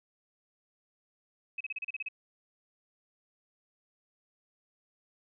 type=tone bursts; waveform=sine; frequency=2552 Hz; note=D#7; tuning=43 cents sharp; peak=-33 dBFS; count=9; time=1.58-2.086 s; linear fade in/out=5 ms; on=26 ms; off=34 ms; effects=none